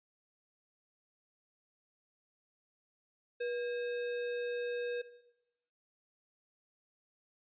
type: tone with sample-and-hold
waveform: sine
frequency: 483.3 Hz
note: B4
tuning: 38 cents flat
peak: -33 dBFS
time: 3.4-5.02 s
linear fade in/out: 10 ms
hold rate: 2100 Hz
effects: noise-tail reverb RT60 0.9 s tail -17 dB re dry + resampled to 8000 Hz